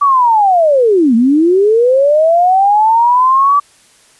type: linear two-way sweep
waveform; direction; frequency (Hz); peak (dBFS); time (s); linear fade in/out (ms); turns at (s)
sine; down then up; 1161 to 220 to 1161; -6; 0.01-3.6; 10; 1.15
effects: white hiss -47 dBFS RMS until 4.19 s + resampled to 24000 Hz